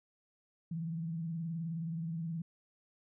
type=tone with vibrato; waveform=sine; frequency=164.81 Hz; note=E3; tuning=in tune; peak=-35 dBFS; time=0.71-2.42 s; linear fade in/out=5 ms; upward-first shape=triangle; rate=19 Hz; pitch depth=90 cents each way; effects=none